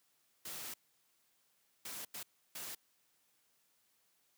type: noise bursts at uneven times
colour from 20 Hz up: white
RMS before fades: -45 dBFS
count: 4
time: 0.45-0.74 / 1.85-2.05 / 2.14-2.23 / 2.55-2.75 s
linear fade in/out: 5 ms
effects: white hiss -75 dBFS RMS until 4.37 s + high-pass 100 Hz 12 dB/octave